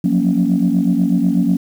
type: chord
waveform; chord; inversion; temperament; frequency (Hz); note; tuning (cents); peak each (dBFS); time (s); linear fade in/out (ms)
sine; Gb major seventh; third; equal with one note detuned; 176.85 / 185 / 233.1 / 277.2; F3 / Gb3 / Bb3 / Db4; +22 / 0 / 0 / 0; -17; 0.04-1.57; 5
effects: tanh soft clip ceiling -5 dBFS + 7-bit